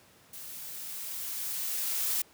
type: noise with level ramp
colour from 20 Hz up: blue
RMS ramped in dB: -44 to -29 dBFS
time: 0.33-2.22 s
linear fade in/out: 5 ms
effects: pink hiss -59 dBFS RMS until 2.33 s + high-pass 100 Hz 12 dB/octave